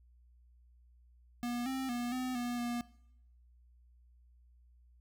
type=tone with pitch steps; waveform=square; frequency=240.9 / 263.9 / 241.3 / 254.8 / 242.2 / 239.5 Hz; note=B3 / C4 / B3 / C4 / B3 / A#3; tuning=-43 / +15 / -40 / -46 / -34 / +47 cents; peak=-35 dBFS; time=1.43-2.81 s; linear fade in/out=0 ms; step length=230 ms; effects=noise-tail reverb RT60 0.8 s tail -21 dB re dry + added 60 Hz sine -60 dBFS peak until 5 s